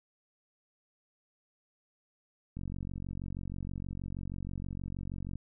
click train, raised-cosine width 5 ms, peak -27 dBFS, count 130, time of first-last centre 2.57-5.356 s, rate 46.3 Hz, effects none

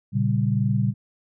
sine chord, G diminished, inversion first, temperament equal, 116.54 / 138.59 / 196 Hz, Bb2 / Db3 / G3, 0 / 0 / 0 cents, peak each -22 / -24 / -24 dBFS, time 0.12-0.94 s, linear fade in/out 50 ms, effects none

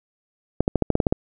clicks, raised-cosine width 2 ms, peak -4 dBFS, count 9, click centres 0.606 / 0.679 / 0.757 / 0.823 / 0.903 / 0.954 / 1.002 / 1.068 / 1.125 s, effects none

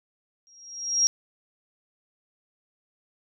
sine tone with exponential growth, 5620 Hz, F8, 10 cents sharp, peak -15 dBFS, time 0.47-1.07 s, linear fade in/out 0 ms, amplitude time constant 130 ms, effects none

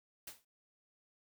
white noise with exponential decay, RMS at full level -43 dBFS, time 0.27-0.45 s, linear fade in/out 5 ms, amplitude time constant 38 ms, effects none

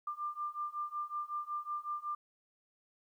sine beating tone pair, 1190 / 1195.4 Hz, D6 / D6, +22 / +30 cents, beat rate 5.4 Hz, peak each -40 / -39 dBFS, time 0.07-2.15 s, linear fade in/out 5 ms, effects 12-bit

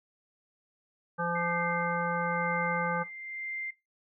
harmonic tone, 171.8 Hz, F3, 28 cents flat, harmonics 1 / 3 / 5 / 7 / 9, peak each -35 / -35 / -35 / -35 / -35 dBFS, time 1.18-3.04 s, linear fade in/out 20 ms
sine tone with tremolo, 2093 Hz, C7, in tune, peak -33 dBFS, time 1.35-3.71 s, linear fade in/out 10 ms, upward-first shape sine, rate 1 Hz, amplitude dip 60%
effects noise-tail reverb RT60 0.2 s tail -17 dB re dry

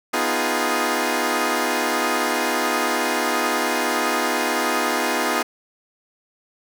10% pulse chord, F half-diminished seventh, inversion second, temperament equal, 246.9 / 311.1 / 349.2 / 415.3 Hz, Cb4 / Eb4 / F4 / Ab4, 0 / 0 / 0 / 0 cents, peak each -17 dBFS, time 0.13-5.43 s, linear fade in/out 10 ms, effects none

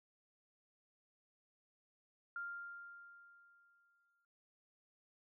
sine tone with exponential decay, 1396.9 Hz, F6, in tune, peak -40 dBFS, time 2.36-4.25 s, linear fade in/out 2 ms, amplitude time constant 410 ms, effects none

